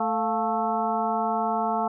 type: harmonic tone with a mistuned harmonic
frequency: 220 Hz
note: A3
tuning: in tune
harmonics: 1 / 2 / 3 / 4 / 5 / 6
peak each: -31 / -33 / -27 / -27 / -33 / -33 dBFS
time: 0-1.88 s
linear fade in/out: 5 ms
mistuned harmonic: 3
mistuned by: +100 cents
effects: none